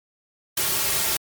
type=noise with comb filter; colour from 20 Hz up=white; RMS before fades=-23 dBFS; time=0.57-1.17 s; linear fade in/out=5 ms; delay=4 ms; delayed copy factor=-0.6; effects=MP3 96 kbps